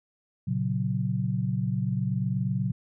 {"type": "chord", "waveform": "sine", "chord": "F# major", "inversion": "first", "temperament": "equal with one note detuned", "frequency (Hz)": [116.54, 137.08, 185], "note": ["A#2", "C#3", "F#3"], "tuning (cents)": [0, -19, 0], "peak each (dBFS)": -29, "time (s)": [0.47, 2.72], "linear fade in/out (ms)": 10, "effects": []}